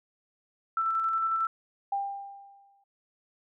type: tone with tremolo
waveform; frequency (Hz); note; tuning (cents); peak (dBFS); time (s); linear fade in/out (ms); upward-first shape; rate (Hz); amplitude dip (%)
sine; 1330; E6; +15; -24; 0.77-1.47; 2; square; 11; 25
type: tone with exponential decay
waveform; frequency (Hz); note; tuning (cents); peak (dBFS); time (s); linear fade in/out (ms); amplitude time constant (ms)
sine; 796; G5; +26; -25; 1.92-2.84; 5; 200
effects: none